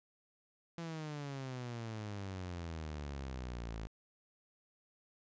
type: exponential sweep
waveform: sawtooth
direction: down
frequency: 170 to 53.1 Hz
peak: -37 dBFS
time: 0.78-3.87 s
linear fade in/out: 0 ms
effects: resampled to 16000 Hz